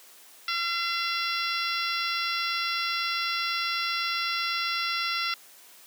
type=harmonic tone; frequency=682 Hz; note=F5; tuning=41 cents flat; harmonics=2 / 3 / 4 / 5 / 6 / 7 / 8; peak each=-31 / -33 / -34 / -35 / -36 / -36 / -37 dBFS; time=0.48-5.34 s; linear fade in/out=2 ms; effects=white hiss -52 dBFS RMS until 5.86 s + high-pass 300 Hz 12 dB/octave